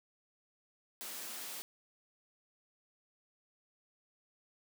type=high-pass noise; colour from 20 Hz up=white; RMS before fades=-44 dBFS; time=1.01-1.62 s; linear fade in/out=0 ms; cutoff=180 Hz; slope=96 dB/octave; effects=none